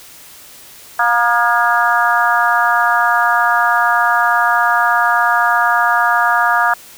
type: harmonic tone with a mistuned harmonic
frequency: 236.7 Hz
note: A#3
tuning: 27 cents sharp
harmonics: 3 / 4 / 5 / 6 / 7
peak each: -17 / -17 / -17 / -17 / -17 dBFS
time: 0.99-6.74 s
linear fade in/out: 5 ms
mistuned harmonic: 5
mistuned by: +41 cents
effects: white hiss -39 dBFS RMS until 6.97 s